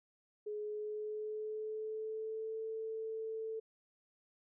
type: tone with pitch glide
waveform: sine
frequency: 420.9 to 443.1 Hz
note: G#4 to A4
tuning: +23 to +12 cents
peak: -38 dBFS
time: 0.46-3.6 s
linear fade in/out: 10 ms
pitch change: +89 cents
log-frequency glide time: 0.6-2.6 s
effects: none